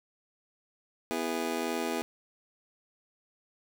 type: chord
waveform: 25% pulse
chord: E major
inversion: second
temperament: just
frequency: 247.2 / 329.6 / 412 Hz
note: B3 / E4 / G#4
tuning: +2 / 0 / -14 cents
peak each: -31 dBFS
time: 1.11-2.02 s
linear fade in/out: 0 ms
effects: none